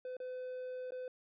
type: tone with dropouts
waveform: triangle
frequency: 507 Hz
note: B4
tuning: 45 cents sharp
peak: -38 dBFS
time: 0.05-1.08 s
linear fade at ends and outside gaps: 2 ms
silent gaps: 0.168-0.201 / 0.907-0.92 s
effects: resampled to 11025 Hz